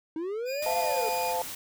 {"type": "linear two-way sweep", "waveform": "triangle", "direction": "up then down", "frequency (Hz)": [307.7, 698.5, 420.4], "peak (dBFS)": -28, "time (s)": [0.16, 1.09], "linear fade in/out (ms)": 2, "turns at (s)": 0.78}
{"type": "tone", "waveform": "25% pulse", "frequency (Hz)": 2446, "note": "D#7", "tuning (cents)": -30, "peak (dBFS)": -32, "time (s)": [0.45, 1.35], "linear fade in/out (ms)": 50}
{"type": "noise", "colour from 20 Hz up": "white", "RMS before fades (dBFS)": -38, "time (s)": [0.62, 1.55], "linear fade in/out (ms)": 5}
{"type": "chord", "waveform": "sine", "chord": "F major", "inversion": "second", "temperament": "equal with one note detuned", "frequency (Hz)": [511.9, 698.5, 880], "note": ["C5", "F5", "A5"], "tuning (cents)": [-38, 0, 0], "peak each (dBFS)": [-32, -32, -30], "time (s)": [0.66, 1.42], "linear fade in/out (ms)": 2}
{"effects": []}